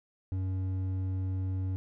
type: tone with hard clipping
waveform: sine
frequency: 94 Hz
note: F#2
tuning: 28 cents sharp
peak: -31 dBFS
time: 0.32-1.76 s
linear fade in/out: 0 ms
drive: 6 dB
effects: none